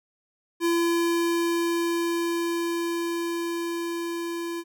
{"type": "tone with level ramp", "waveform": "square", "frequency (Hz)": 339.3, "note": "F4", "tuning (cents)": -50, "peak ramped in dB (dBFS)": [-21, -30], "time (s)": [0.6, 4.64], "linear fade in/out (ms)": 50, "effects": []}